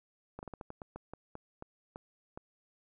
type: slowing click train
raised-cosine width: 1 ms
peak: -29 dBFS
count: 13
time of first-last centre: 0.39-2.375 s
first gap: 39 ms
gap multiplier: 1.24
effects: none